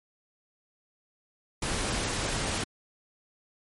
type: noise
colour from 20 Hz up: pink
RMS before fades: -30 dBFS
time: 1.62-2.64 s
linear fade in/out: 5 ms
effects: MP3 48 kbps